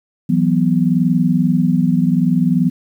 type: chord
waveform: sine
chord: E suspended second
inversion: none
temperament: just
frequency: 164.81 / 185.42 / 247.2 Hz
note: E3 / F#3 / B3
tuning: 0 / +4 / +2 cents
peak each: -16 dBFS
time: 0.29-2.7 s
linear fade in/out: 10 ms
effects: 8-bit